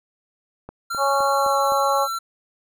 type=click train; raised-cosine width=1 ms; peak=-21 dBFS; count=5; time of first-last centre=0.69-1.721 s; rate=3.88 Hz
type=tone with pitch glide; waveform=square; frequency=1372 to 1348.4 Hz; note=F6 to E6; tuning=-31 to +39 cents; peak=-25 dBFS; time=0.9-2.19 s; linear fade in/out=10 ms; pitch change=-30 cents; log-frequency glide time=1.28-1.6 s
type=harmonic tone; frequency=277.2 Hz; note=C#4; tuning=in tune; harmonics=2 / 3 / 4; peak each=-22 / -22 / -22 dBFS; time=0.97-2.08 s; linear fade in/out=50 ms
effects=none